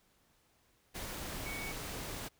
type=tone in noise; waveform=sine; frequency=2237 Hz; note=C#7; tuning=15 cents sharp; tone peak=-42 dBFS; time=1.45-1.73 s; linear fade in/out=20 ms; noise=pink; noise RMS=-42 dBFS; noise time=0.94-2.29 s; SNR=-3 dB; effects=pink hiss -71 dBFS RMS until 2.39 s